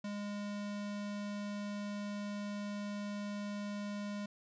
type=tone; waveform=square; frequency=205 Hz; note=G#3; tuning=22 cents flat; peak=-39 dBFS; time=0.04-4.26 s; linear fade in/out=5 ms; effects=resampled to 16000 Hz